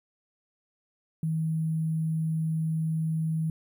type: tone with sample-and-hold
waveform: sine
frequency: 159.8 Hz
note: D#3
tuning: 47 cents sharp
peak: -25 dBFS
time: 1.23-3.5 s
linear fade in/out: 2 ms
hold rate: 11025 Hz
effects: none